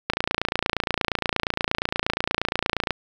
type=click train; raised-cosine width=0.3 ms; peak=-5 dBFS; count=81; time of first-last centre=0.1-2.907 s; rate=28.5 Hz; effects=7-bit